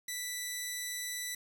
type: tone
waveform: 10% pulse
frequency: 1975.5 Hz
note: B6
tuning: in tune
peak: -27 dBFS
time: 0.08-1.35 s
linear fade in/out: 5 ms
effects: 9-bit